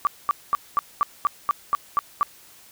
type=tone bursts; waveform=sine; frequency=1161 Hz; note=D6; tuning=20 cents flat; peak=-16 dBFS; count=10; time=0.05-2.23 s; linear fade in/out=0 ms; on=20 ms; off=220 ms; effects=white hiss -50 dBFS RMS until 2.71 s